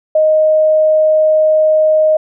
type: tone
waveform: sine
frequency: 622.3 Hz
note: D#5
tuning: in tune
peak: -7 dBFS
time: 0.15-2.17 s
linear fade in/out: 5 ms
effects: none